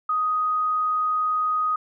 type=tone; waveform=sine; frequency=1249 Hz; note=D#6; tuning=6 cents sharp; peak=-20 dBFS; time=0.09-1.76 s; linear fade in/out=5 ms; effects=none